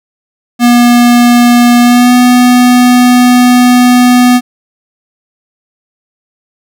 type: tone with pitch glide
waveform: square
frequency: 240.9 to 247.2 Hz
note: B3 to B3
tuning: -43 to +2 cents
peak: -3 dBFS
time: 0.59-4.41 s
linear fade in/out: 50 ms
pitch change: +45 cents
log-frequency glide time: 1.81-2.13 s
effects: none